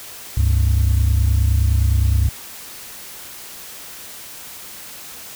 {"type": "tone pair together", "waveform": "sine", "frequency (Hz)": [69.5, 99.16], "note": ["C#2", "G2"], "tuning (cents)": [5, 20], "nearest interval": "tritone", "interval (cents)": 615, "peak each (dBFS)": [-13, -15], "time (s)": [0.37, 2.29], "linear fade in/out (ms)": 5, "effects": ["tanh soft clip ceiling -9 dBFS", "white hiss -36 dBFS RMS until 5.35 s"]}